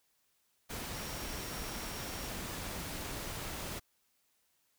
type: tone in noise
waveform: sine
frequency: 5588 Hz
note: F8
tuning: in tune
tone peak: -51 dBFS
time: 0.93-2.3 s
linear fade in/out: 20 ms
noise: pink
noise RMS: -41 dBFS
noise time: 0.69-3.8 s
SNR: -13 dB
effects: white hiss -75 dBFS RMS until 4.78 s